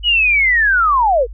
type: linear sweep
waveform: sine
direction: down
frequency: 2967 to 437.1 Hz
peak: -10 dBFS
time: 0.03-1.27 s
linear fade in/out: 50 ms
effects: added 50 Hz sine -28 dBFS peak until 1.33 s